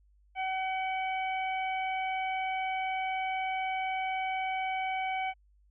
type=harmonic tone; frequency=757 Hz; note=F#5; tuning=39 cents sharp; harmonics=1 / 2 / 3 / 4; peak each=-31 / -45 / -36 / -46 dBFS; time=0.35-5.34 s; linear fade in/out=50 ms; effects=added 50 Hz sine -61 dBFS peak until 5.7 s